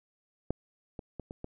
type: clicks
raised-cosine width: 2 ms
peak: -16 / -26 / -25 / -27 / -25 dBFS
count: 5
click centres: 0.506 / 0.992 / 1.197 / 1.309 / 1.444 s
effects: none